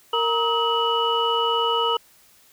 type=tone cluster; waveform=sine; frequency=461.7 / 939 / 1276 / 2949 Hz; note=A#4 / A#5 / D#6 / F#7; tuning=-17 / +12 / +43 / -6 cents; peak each=-24 dBFS; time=0.13-1.97 s; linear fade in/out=5 ms; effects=tanh soft clip ceiling -8 dBFS + white hiss -55 dBFS RMS until 2.52 s